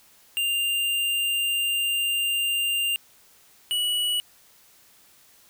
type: tone pair in turn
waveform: square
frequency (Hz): 2794 / 2935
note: F7 / F#7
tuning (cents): 0 / -15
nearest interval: minor second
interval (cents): 85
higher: second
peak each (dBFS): -23 / -23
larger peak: neither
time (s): 0.37-2.96 / 3.71-4.2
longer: first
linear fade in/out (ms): 0
effects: white hiss -56 dBFS RMS until 5.49 s